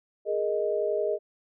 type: chord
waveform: sine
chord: Ab suspended second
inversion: none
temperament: equal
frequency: 415.3 / 466.2 / 622.3 Hz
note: Ab4 / Bb4 / Eb5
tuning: 0 / 0 / 0 cents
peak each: -28 / -31 / -28 dBFS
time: 0.25-1.19 s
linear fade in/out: 50 ms
effects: none